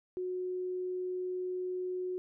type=tone; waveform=sine; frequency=365.7 Hz; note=F#4; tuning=20 cents flat; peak=-33 dBFS; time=0.17-2.18 s; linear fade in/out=0 ms; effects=none